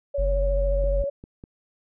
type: tone with vibrato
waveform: sine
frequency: 560 Hz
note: C#5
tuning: 18 cents sharp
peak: -24 dBFS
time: 0.14-1.1 s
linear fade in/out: 10 ms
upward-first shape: sine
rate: 14 Hz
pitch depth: 26 cents each way
type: tone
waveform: triangle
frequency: 46.29 Hz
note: F#1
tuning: 2 cents sharp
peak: -19 dBFS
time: 0.18-1.03 s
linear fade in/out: 10 ms
type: click train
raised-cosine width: 3 ms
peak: -27 dBFS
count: 4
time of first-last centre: 0.84-1.439 s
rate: 5.01 Hz
effects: none